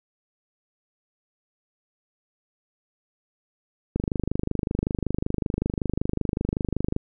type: click train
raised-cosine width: 3 ms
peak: -11 dBFS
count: 77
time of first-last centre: 3.96-6.964 s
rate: 25.3 Hz
effects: none